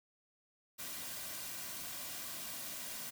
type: noise with comb filter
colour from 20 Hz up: white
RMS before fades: -44 dBFS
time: 0.78-3.11 s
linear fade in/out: 20 ms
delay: 2.3 ms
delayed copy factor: -0.5
effects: none